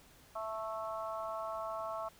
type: harmonic tone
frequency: 220 Hz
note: A3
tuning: in tune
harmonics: 3 / 4 / 5 / 6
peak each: -40 / -46 / -42 / -45 dBFS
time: 0.35-2.09 s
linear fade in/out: 10 ms
effects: pink hiss -61 dBFS RMS until 2.19 s